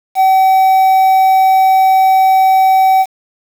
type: tone with quantisation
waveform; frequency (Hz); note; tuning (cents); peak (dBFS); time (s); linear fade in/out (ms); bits
triangle; 762; G5; -49; -4; 0.15-3.06; 50; 5
effects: none